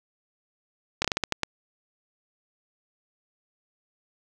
slowing click train, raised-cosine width 0.2 ms, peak -6 dBFS, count 8, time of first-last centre 1.02-1.433 s, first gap 25 ms, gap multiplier 1.28, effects none

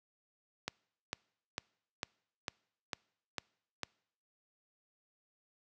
click train, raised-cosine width 0.2 ms, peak -18 dBFS, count 8, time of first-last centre 0.68-3.833 s, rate 2.22 Hz, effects noise-tail reverb RT60 0.7 s tail -26 dB re dry + high-pass 80 Hz 12 dB/octave

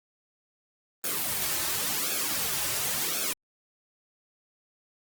white noise with flanger, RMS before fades -29 dBFS, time 1.04-3.33 s, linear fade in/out 2 ms, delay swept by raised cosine 1 to 4.3 ms, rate 0.93 Hz, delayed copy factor -0.85, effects Opus 24 kbps

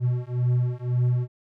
triangle beating tone pair, 122.6 / 124.5 Hz, B2 / B2, -12 / +14 cents, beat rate 1.9 Hz, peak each -22 dBFS, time 0-1.28 s, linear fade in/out 50 ms, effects none

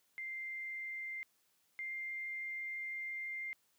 sine tone pair in turn, 2093 / 2102 Hz, C7 / C7, 0 / +7 cents, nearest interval unison, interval 7 cents, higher second, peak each -40 / -39 dBFS, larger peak second, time 0.18-1.23 / 1.79-3.53 s, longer second, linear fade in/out 0 ms, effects white hiss -75 dBFS RMS until 3.78 s + high-pass 80 Hz 12 dB/octave

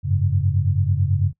sine chord, F# suspended second, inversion none, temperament equal with one note detuned, 92.5 / 101.57 / 138.59 Hz, F#2 / G#2 / C#3, 0 / -38 / 0 cents, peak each -20 / -21 / -22 dBFS, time 0.03-1.33 s, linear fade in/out 50 ms, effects noise-tail reverb RT60 0.1 s tail -21 dB re dry

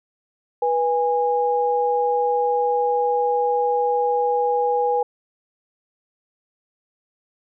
sine tone pair together, 488.8 / 822 Hz, B4 / G#5, -18 / -18 cents, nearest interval major sixth, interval 900 cents, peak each -20 dBFS, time 0.62-5.03 s, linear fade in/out 5 ms, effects none

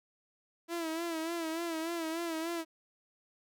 sawtooth tone with vibrato, 330 Hz, E4, 2 cents sharp, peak -30 dBFS, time 0.68-2.65 s, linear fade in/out 50 ms, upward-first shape sine, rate 3.4 Hz, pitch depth 65 cents each way, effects none

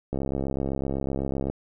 click train, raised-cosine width 2 ms, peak -15 dBFS, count 94, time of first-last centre 0.13-1.5 s, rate 67.9 Hz, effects none

